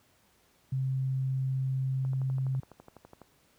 sine tone, 132.2 Hz, C3, 18 cents sharp, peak -27 dBFS, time 0.72-2.6 s, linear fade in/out 5 ms
click train, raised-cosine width 1 ms, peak -34 dBFS, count 15, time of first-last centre 2.05-3.217 s, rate 12 Hz
effects pink hiss -66 dBFS RMS until 3.58 s + high-pass 60 Hz 12 dB/octave

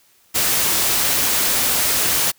white noise, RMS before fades -18 dBFS, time 0.34-2.32 s, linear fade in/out 20 ms, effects white hiss -56 dBFS RMS until 2.38 s

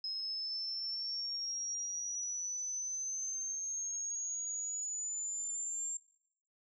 sine exponential sweep, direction up, 5120 to 7400 Hz, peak -36 dBFS, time 0.04-5.97 s, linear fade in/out 2 ms, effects noise-tail reverb RT60 0.8 s tail -22 dB re dry

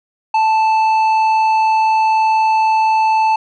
sine tone with tanh clipping, 879 Hz, A5, 2 cents flat, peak -12 dBFS, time 0.34-3.36 s, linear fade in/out 5 ms, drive 8 dB, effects none

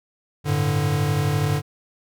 square chord, G suspended second, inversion none, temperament equal, 98 / 110 / 146.83 Hz, G2 / A2 / D3, 0 / 0 / 0 cents, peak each -26 / -27 / -22 dBFS, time 0.44-1.62 s, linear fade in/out 50 ms, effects none

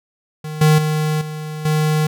square tone with level steps, 154 Hz, D#3, 17 cents flat, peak -26 / -10 / -17 / -26 / -15 dBFS, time 0.44-2.07 s, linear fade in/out 5 ms, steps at 0.61 / 0.78 / 1.21 / 1.65 s, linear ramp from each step 5 ms, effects none

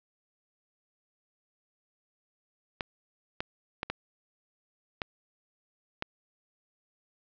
clicks, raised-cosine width 0.3 ms, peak -15 dBFS, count 6, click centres 2.808 / 3.405 / 3.831 / 3.9 / 5.018 / 6.024 s, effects low-pass 5000 Hz 12 dB/octave

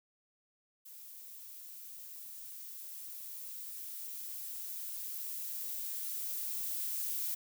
violet noise with level ramp, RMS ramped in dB -51 to -36 dBFS, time 0.85-7.35 s, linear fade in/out 10 ms, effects none

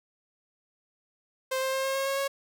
sawtooth tone with pitch steps, 523.3 / 527.9 / 532.4 / 537.1 / 541.8 / 546.5 / 551.2 Hz, C5 / C5 / C5 / C5 / C#5 / C#5 / C#5, 0 / +15 / +30 / +45 / -40 / -25 / -10 cents, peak -23 dBFS, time 1.51-2.28 s, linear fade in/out 10 ms, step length 110 ms, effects none

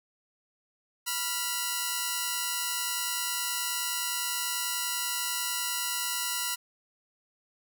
5% pulse tone pair together, 980 / 1389.9 Hz, B5 / F6, -14 / -9 cents, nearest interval tritone, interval 605 cents, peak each -20 dBFS, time 1.06-6.56 s, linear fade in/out 20 ms, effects none

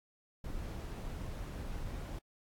brown noise, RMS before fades -41 dBFS, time 0.44-2.19 s, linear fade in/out 5 ms, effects AAC 64 kbps

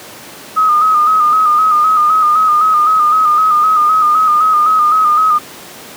sine tone with vibrato, 1244.5 Hz, D#6, in tune, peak -7 dBFS, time 0.56-5.39 s, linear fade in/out 20 ms, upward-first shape square, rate 3.9 Hz, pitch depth 41 cents each way, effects pink hiss -32 dBFS RMS until 5.96 s + high-pass 200 Hz 12 dB/octave

